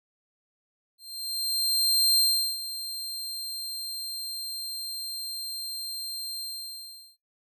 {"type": "tone with ADSR envelope", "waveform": "sawtooth", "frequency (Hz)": 4169, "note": "C8", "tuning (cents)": -7, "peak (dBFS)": -16, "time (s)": [0.98, 7.17], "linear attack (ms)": 1200, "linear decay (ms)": 390, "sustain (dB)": -14, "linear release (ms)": 760, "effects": ["noise-tail reverb RT60 0.3 s tail -24 dB re dry"]}